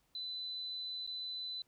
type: tone with dropouts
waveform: sine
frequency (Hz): 4007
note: B7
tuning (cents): +24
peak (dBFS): -39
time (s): 0.15-1.62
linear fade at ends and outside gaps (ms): 2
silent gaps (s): 1.066-1.074
effects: pink hiss -75 dBFS RMS until 1.67 s